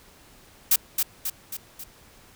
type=noise with echo; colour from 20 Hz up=blue; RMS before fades=-18 dBFS; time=0.71-0.76 s; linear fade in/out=5 ms; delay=270 ms; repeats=4; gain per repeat=-5 dB; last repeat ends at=1.84 s; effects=pink hiss -53 dBFS RMS until 2.35 s